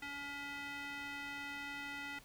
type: tone with band-pass filter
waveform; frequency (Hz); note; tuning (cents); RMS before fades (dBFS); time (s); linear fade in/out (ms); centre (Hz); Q
square; 283.6; C#4; +40; -45; 0.02-2.19; 5; 2100; 1.9
effects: pink hiss -61 dBFS RMS until 2.24 s